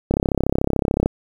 click train, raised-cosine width 2 ms, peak -4 dBFS, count 33, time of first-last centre 0.11-1.06 s, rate 33.7 Hz, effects 7-bit

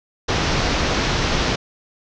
pink low-pass noise, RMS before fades -20 dBFS, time 0.28-1.56 s, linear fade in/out 10 ms, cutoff 6100 Hz, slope 48 dB/octave, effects none

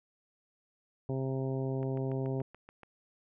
harmonic tone, 132.9 Hz, C3, 27 cents sharp, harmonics 1 / 2 / 3 / 4 / 5 / 6 / 7, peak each -33 / -38 / -37 / -43 / -45 / -52 / -52 dBFS, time 1.09-2.42 s, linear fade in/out 2 ms
click train, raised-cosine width 0.5 ms, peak -35 dBFS, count 8, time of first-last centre 1.83-2.833 s, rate 6.98 Hz
effects none

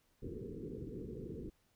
white low-pass noise, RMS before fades -45 dBFS, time 0.22-1.5 s, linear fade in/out 5 ms, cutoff 470 Hz, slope 96 dB/octave, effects pink hiss -75 dBFS RMS until 1.75 s

